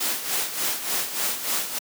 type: noise with tremolo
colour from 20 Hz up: white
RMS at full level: -24 dBFS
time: 0-1.79 s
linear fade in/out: 10 ms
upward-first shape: sine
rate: 3.4 Hz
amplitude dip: 65%
effects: high-pass 200 Hz 12 dB/octave